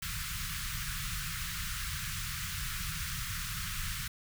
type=band-stop noise; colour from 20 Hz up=pink; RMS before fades=-37 dBFS; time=0.02-4.08 s; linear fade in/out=5 ms; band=170 to 1200 Hz; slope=48 dB/octave; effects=none